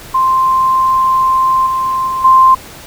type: tone with level steps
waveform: sine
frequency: 1046.5 Hz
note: C6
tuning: in tune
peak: -8 / -12 / -14 / -3 dBFS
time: 0.14-2.55 s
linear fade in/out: 10 ms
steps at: 1.66 / 2.07 / 2.24 s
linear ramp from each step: 10 ms
effects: pink hiss -33 dBFS RMS until 2.86 s